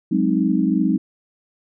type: chord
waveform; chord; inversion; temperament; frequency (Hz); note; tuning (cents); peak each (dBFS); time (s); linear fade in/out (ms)
sine; Ab dominant seventh; third; equal; 185 / 207.7 / 261.6 / 311.1; Gb3 / Ab3 / C4 / Eb4; 0 / 0 / 0 / 0; -21; 0.11-0.98; 10
effects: none